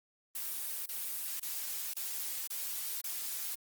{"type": "noise bursts", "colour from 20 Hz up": "blue", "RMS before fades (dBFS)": -38, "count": 6, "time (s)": [0.35, 3.55], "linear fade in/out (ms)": 5, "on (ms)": 510, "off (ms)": 28, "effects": ["Opus 24 kbps"]}